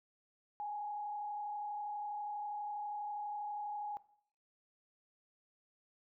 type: tone with frequency modulation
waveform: sine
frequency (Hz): 830.6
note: G#5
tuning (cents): 0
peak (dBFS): -38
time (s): 0.6-3.97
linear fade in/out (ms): 0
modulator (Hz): 32.3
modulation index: 0.54
effects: noise-tail reverb RT60 0.6 s tail -18 dB re dry